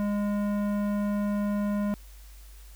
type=tone with tanh clipping; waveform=sine; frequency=205.1 Hz; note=G#3; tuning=21 cents flat; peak=-27 dBFS; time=0-1.94 s; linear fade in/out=0 ms; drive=15 dB; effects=added 50 Hz sine -45 dBFS peak until 2.75 s + white hiss -56 dBFS RMS until 2.75 s